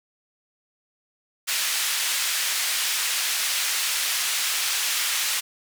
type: band-pass noise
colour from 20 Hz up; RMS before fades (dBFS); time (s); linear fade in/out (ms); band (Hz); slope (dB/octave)
pink; -25; 1.47-5.41; 20; 2100 to 14000; 12
effects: none